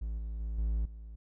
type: tone with level steps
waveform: triangle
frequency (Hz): 55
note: A1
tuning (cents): 0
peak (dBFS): -31 / -33 / -31 / -26 / -41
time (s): 0.01-1.16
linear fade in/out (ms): 10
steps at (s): 0.18 / 0.4 / 0.58 / 0.85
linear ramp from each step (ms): 5
effects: none